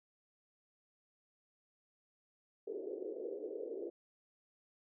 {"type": "band-pass noise", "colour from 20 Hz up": "pink", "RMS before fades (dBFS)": -43, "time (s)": [2.67, 3.9], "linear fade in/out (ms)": 5, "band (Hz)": [350, 490], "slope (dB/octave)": 48, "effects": []}